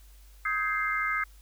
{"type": "chord", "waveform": "sine", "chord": "Ab major seventh", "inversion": "second", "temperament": "equal with one note detuned", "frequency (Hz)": [1263.3, 1568, 1661.2, 2093], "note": ["Eb6", "G6", "Ab6", "C7"], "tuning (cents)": [26, 0, 0, 0], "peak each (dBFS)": [-30, -34, -35, -30], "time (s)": [0.45, 1.24], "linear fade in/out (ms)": 5, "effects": ["added 50 Hz sine -50 dBFS peak until 1.41 s", "white hiss -61 dBFS RMS until 1.41 s"]}